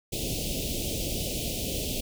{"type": "band-stop noise", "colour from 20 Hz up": "pink", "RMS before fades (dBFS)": -31, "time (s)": [0.12, 2.01], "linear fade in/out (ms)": 10, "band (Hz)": [650, 2600], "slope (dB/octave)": 48, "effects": []}